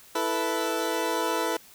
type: chord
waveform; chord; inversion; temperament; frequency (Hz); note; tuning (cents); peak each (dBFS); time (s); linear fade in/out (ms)
20% pulse; E suspended fourth; none; equal; 329.6 / 440 / 493.9; E4 / A4 / B4; 0 / 0 / 0; -25; 0.15-1.57; 5
effects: white hiss -52 dBFS RMS until 1.74 s